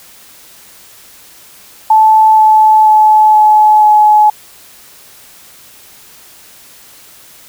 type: tone with pitch steps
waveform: sine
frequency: 872 / 866 / 860 / 854.1 / 848.2 Hz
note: A5 / A5 / A5 / G#5 / G#5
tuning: -16 / -28 / -40 / +48 / +36 cents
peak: -3 dBFS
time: 1.9-4.3 s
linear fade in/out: 5 ms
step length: 480 ms
effects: white hiss -39 dBFS RMS until 7.48 s